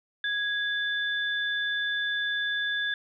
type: tone pair together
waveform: sine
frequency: 1661.2 / 3520 Hz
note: G#6 / A7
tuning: 0 / 0 cents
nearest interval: octave + minor second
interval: 1300 cents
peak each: -27 / -32 dBFS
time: 0.24-2.94 s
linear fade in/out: 2 ms
effects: none